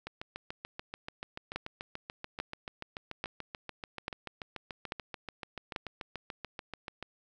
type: two click trains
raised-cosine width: 0.3 ms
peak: -18 / -23 dBFS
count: 6 / 49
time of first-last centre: 1.56-5.762 / 0.07-7.027 s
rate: 1.19 / 6.9 Hz
effects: none